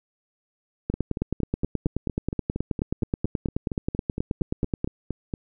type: two click trains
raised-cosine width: 3 ms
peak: -15 / -11 dBFS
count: 20 / 38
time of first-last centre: 0.94-5.338 / 0.9-4.845 s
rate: 4.32 / 9.38 Hz
effects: none